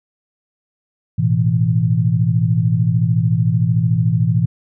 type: chord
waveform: sine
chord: A suspended second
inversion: none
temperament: equal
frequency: 110 / 123.47 / 164.81 Hz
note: A2 / B2 / E3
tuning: 0 / 0 / 0 cents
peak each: -17 dBFS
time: 1.18-4.46 s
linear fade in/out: 10 ms
effects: none